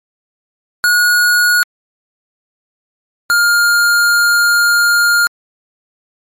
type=tone pair in turn; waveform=square; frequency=1449 / 1410.2 Hz; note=F#6 / F6; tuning=-37 / +16 cents; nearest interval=unison; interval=47 cents; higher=first; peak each=-9 dBFS; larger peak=neither; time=0.84-1.63 / 3.3-5.27 s; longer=second; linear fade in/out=0 ms; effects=MP3 64 kbps